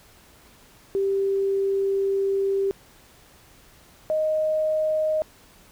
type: tone pair in turn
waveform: sine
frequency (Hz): 392 / 622.3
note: G4 / D#5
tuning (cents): 0 / 0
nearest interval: minor sixth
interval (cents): 800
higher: second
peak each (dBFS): -20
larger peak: neither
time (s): 0.95-2.71 / 4.1-5.22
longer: first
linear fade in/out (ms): 0
effects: pink hiss -53 dBFS RMS until 5.71 s